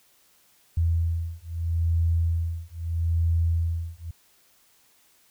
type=beating tone pair; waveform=sine; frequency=83 / 83.78 Hz; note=E2 / E2; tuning=+12 / +29 cents; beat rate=0.78 Hz; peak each=-25 dBFS; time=0.77-4.11 s; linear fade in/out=5 ms; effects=white hiss -61 dBFS RMS until 5.3 s

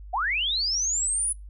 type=linear sweep; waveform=sine; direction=up; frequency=662 to 10060 Hz; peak=-23 dBFS; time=0.13-1.33 s; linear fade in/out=10 ms; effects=noise-tail reverb RT60 0.2 s tail -25 dB re dry + added 50 Hz sine -39 dBFS peak until 1.49 s

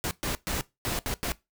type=noise bursts at uneven times; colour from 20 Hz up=pink; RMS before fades=-30 dBFS; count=6; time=0.04-0.11 / 0.23-0.35 / 0.47-0.61 / 0.85-0.99 / 1.06-1.14 / 1.23-1.32 s; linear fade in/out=0 ms; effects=noise-tail reverb RT60 0.2 s tail -19 dB re dry

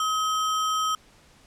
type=tone with sample-and-hold; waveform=sine; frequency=1273 Hz; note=D#6; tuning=39 cents sharp; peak=-22 dBFS; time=0-0.95 s; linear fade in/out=2 ms; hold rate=4410 Hz; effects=pink hiss -56 dBFS RMS until 1.46 s + low-pass 9000 Hz 12 dB/octave

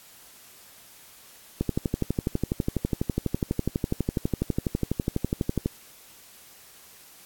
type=click train; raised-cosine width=3 ms; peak=-11 dBFS; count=50; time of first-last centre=1.61-5.66 s; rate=12.1 Hz; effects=white hiss -51 dBFS RMS until 7.25 s + AAC 64 kbps

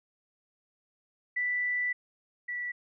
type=tone pair in turn; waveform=sine; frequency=1975.5 / 1955.1 Hz; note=B6 / B6; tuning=0 / -18 cents; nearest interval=unison; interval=18 cents; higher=first; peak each=-27 / -32 dBFS; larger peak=first; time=1.36-1.93 / 2.48-2.72 s; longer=first; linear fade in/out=10 ms; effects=none

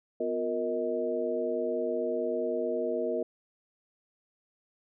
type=tone cluster; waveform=sine; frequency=250.4 / 356.9 / 466.3 / 631 Hz; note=B3 / F4 / A#4 / D#5; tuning=+24 / +38 / +1 / +24 cents; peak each=-37 / -34 / -31 / -33 dBFS; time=0.2-3.23 s; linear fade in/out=5 ms; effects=none

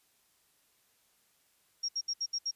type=tone bursts; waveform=sine; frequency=5588 Hz; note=F8; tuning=in tune; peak=-30 dBFS; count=6; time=1.83-2.512 s; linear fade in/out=10 ms; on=57 ms; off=68 ms; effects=white hiss -70 dBFS RMS until 2.55 s + resampled to 32000 Hz

